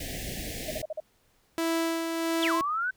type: band-stop noise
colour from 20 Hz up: pink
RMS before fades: -36 dBFS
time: 0-0.82 s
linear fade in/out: 5 ms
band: 760 to 1700 Hz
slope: 96 dB/octave
type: tone bursts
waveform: sine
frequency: 622.3 Hz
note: D#5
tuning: in tune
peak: -30 dBFS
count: 5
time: 0.68-1.002 s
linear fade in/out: 5 ms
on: 30 ms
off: 43 ms
type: tone with tremolo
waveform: sawtooth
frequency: 329.6 Hz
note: E4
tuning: in tune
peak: -21 dBFS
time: 1.58-2.61 s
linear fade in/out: 0 ms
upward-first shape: sine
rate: 1.5 Hz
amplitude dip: 40%
type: exponential two-way sweep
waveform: sine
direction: down then up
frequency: 3927 to 996 to 1550 Hz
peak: -26 dBFS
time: 2.42-2.91 s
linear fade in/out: 10 ms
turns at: 2.53 s
effects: pink hiss -67 dBFS RMS until 2.96 s